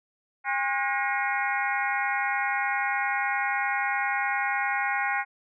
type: harmonic tone with a mistuned harmonic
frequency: 270 Hz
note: C#4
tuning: 45 cents flat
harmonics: 3 / 4 / 5 / 6 / 7 / 8 / 9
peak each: -29 / -34 / -31 / -37 / -31 / -32 / -39 dBFS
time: 0.44-5.25 s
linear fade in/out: 50 ms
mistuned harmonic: 5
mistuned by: +120 cents
effects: none